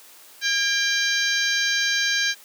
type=harmonic tone with a mistuned harmonic; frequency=790 Hz; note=G5; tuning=13 cents sharp; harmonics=2 / 3 / 4 / 5 / 6 / 7 / 8; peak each=-23 / -29 / -29 / -27 / -30 / -31 / -30 dBFS; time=0.41-2.35 s; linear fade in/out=50 ms; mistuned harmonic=2; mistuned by=+48 cents; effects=white hiss -48 dBFS RMS until 2.44 s + high-pass 300 Hz 12 dB/octave